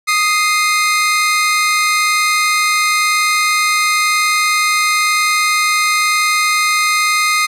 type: tone pair together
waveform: sawtooth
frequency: 1243.6 / 2093 Hz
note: D#6 / C7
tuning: -1 / 0 cents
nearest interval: major sixth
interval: 901 cents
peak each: -11 dBFS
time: 0.07-7.47 s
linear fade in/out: 20 ms
effects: low-pass 12000 Hz 12 dB/octave